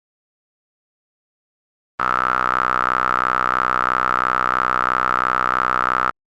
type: tone with band-pass filter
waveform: sawtooth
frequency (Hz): 63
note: B1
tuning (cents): +35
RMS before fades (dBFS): -19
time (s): 1.99-6.11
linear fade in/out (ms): 10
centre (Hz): 1300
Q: 8.7
effects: Opus 24 kbps